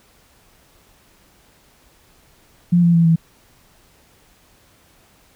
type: tone with pitch steps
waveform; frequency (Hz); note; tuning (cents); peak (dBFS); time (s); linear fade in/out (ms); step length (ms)
sine; 174.61 / 171.02 / 167.5 / 164.05; F3 / F3 / E3 / E3; 0 / -36 / +28 / -8; -10; 2.72-3.16; 10; 110
effects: pink hiss -54 dBFS RMS until 5.35 s